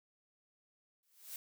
blue noise with exponential growth, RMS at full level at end -42 dBFS, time 1.03-1.36 s, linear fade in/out 1 ms, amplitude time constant 71 ms, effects none

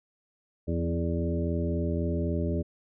harmonic tone with a mistuned harmonic, 83.8 Hz, E2, 29 cents sharp, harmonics 1 / 2 / 3 / 4 / 5 / 7, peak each -29 / -32 / -34 / -35 / -36 / -37 dBFS, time 0.67-2.63 s, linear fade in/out 20 ms, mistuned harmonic 2, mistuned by +24 cents, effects none

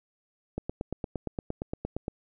click train, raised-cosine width 2 ms, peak -18 dBFS, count 14, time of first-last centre 0.58-2.081 s, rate 8.66 Hz, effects none

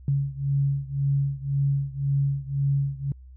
sine beating tone pair, 138.59 / 140.49 Hz, C#3 / C#3, 0 / +24 cents, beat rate 1.9 Hz, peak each -24 / -26 dBFS, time 0.08-3.12 s, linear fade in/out 2 ms, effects added 64 Hz sine -43 dBFS peak until 3.36 s

